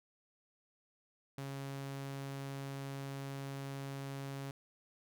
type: tone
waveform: sawtooth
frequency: 137.6 Hz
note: C#3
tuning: 12 cents flat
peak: -37 dBFS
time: 1.38-4.51 s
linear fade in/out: 2 ms
effects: none